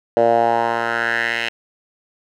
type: tone with band-pass filter sweep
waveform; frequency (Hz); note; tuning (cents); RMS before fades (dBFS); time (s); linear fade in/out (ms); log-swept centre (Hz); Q
10% pulse; 116.54; A#2; 0; -18; 0.17-1.49; 0; 570 to 2500; 3.4
effects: none